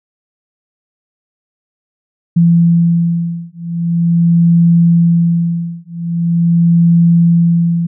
sine beating tone pair, 169.2 / 169.63 Hz, E3 / E3, +45 / +50 cents, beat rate 0.43 Hz, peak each -11 dBFS, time 2.36-7.87 s, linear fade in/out 10 ms, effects none

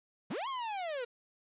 45% pulse linear two-way sweep, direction up then down, 130.81 to 1108.7 to 462 Hz, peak -35 dBFS, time 0.3-1.05 s, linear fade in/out 10 ms, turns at 0.48 s, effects resampled to 8000 Hz + 11-bit

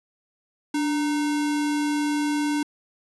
sine tone with sample-and-hold, 293.7 Hz, D4, in tune, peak -21 dBFS, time 0.74-2.63 s, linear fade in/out 5 ms, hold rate 1225 Hz, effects resampled to 24000 Hz

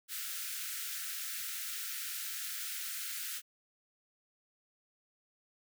white high-pass noise, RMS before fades -40 dBFS, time 0.08-3.42 s, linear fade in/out 50 ms, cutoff 1300 Hz, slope 96 dB/octave, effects none

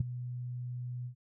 sine tone with ADSR envelope, 123.47 Hz, B2, in tune, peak -22 dBFS, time 0-1.15 s, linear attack 6 ms, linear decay 13 ms, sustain -14 dB, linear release 94 ms, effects none

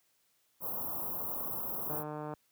white band-stop noise, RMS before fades -37 dBFS, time 0.6-2.04 s, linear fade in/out 50 ms, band 1200 to 12000 Hz, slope 48 dB/octave
click train, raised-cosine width 1 ms, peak -27 dBFS, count 67, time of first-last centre 1.9-2.337 s, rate 151 Hz
effects white hiss -73 dBFS RMS until 2.51 s + high-pass 80 Hz 12 dB/octave

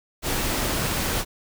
pink noise, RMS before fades -25 dBFS, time 0.22-1.25 s, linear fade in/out 50 ms, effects none

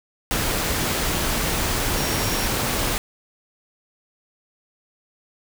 sine tone in noise, 5588 Hz, F8, in tune, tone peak -32 dBFS, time 1.97-2.46 s, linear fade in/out 0 ms, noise pink, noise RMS -23 dBFS, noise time 0.31-2.98 s, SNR -12 dB, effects none

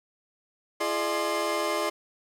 30% pulse tone cluster, 337.5 / 419.7 / 604 / 1052 Hz, E4 / G#4 / D5 / C6, +41 / +18 / +48 / +9 cents, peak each -30 / -30 / -27 / -29 dBFS, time 0.8-1.9 s, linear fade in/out 10 ms, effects low-pass 12000 Hz 12 dB/octave + 9-bit

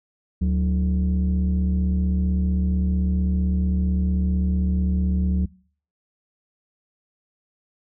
sine tone pair together, 73.42 / 184.61 Hz, D2 / F#3, 0 / -4 cents, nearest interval octave + major third, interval 1596 cents, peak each -18 / -20 dBFS, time 0.41-5.46 s, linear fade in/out 10 ms, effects noise-tail reverb RT60 0.5 s tail -24 dB re dry + tanh soft clip ceiling -15 dBFS

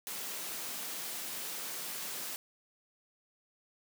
white high-pass noise, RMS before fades -40 dBFS, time 0.07-2.36 s, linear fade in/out 0 ms, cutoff 150 Hz, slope 24 dB/octave, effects none

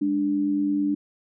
sine tone pair together, 204.4 / 293.7 Hz, G#3 / D4, -27 / 0 cents, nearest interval tritone, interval 627 cents, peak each -29 / -21 dBFS, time 0.01-0.95 s, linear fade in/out 10 ms, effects none

